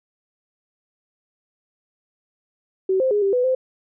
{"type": "tone with pitch steps", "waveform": "sine", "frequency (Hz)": [379.1, 522, 414.2, 393.9, 496.7, 517], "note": ["F#4", "C5", "G#4", "G4", "B4", "C5"], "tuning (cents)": [42, -4, -5, 8, 10, -21], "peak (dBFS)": -16, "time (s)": [2.89, 3.55], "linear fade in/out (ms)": 5, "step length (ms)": 110, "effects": []}